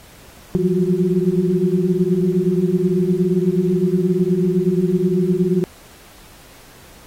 sine tone cluster, 168.6 / 179.5 / 187.7 / 356.8 / 374.5 Hz, E3 / F3 / F#3 / F4 / F#4, +39 / +48 / +25 / +37 / +21 cents, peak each -21 dBFS, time 0.55-5.64 s, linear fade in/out 0 ms, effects pink hiss -45 dBFS RMS until 7.06 s + AAC 48 kbps

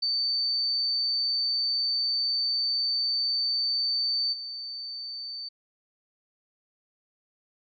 sine tone with level steps, 4562 Hz, C#8, 49 cents sharp, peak -24 / -34 dBFS, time 0.02-5.49 s, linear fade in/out 10 ms, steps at 4.32 s, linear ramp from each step 20 ms, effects none

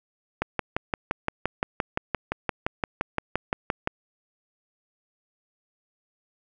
click train, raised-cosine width 0.5 ms, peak -9 dBFS, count 21, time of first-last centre 0.42-3.874 s, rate 5.79 Hz, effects none

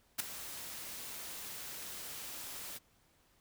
white noise with ADSR envelope, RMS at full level -31 dBFS, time 0.18-2.79 s, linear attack 20 ms, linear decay 6 ms, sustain -14 dB, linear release 24 ms, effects pink hiss -70 dBFS RMS until 3.4 s

